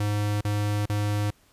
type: tone bursts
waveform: square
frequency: 103.83 Hz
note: G#2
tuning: in tune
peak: -24 dBFS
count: 3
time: 0-1.306 s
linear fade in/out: 5 ms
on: 410 ms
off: 38 ms
effects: pink hiss -61 dBFS RMS until 1.52 s + resampled to 32000 Hz